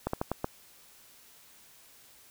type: slowing click train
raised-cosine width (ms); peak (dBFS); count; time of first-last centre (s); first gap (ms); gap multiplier
1; -15; 5; 0.07-0.444; 64; 1.26
effects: white hiss -57 dBFS RMS until 2.3 s